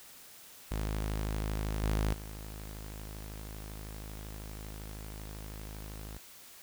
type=tone with level steps; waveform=sawtooth; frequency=52.7 Hz; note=G#1; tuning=26 cents sharp; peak=-28 / -24 / -38 dBFS; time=0.71-6.18 s; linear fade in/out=5 ms; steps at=1.83 / 2.13 s; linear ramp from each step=2 ms; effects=white hiss -53 dBFS RMS until 6.62 s